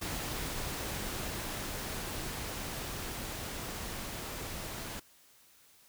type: noise with level ramp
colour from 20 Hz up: pink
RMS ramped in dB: -37 to -41 dBFS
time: 0.01-5 s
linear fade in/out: 10 ms
effects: white hiss -62 dBFS RMS until 5.88 s